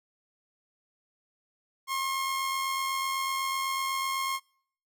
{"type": "tone with amplitude modulation", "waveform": "sawtooth", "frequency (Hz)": 1074, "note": "C6", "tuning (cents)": 45, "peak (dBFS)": -23, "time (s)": [1.87, 4.4], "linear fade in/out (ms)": 50, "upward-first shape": "sine", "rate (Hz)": 88, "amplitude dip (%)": 35, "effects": ["noise-tail reverb RT60 0.6 s tail -26 dB re dry"]}